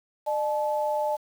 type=tone pair together; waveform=sine; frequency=603 / 864.2 Hz; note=D5 / A5; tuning=+46 / -31 cents; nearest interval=tritone; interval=623 cents; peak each=-26 / -27 dBFS; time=0.26-1.17 s; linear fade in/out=20 ms; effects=8-bit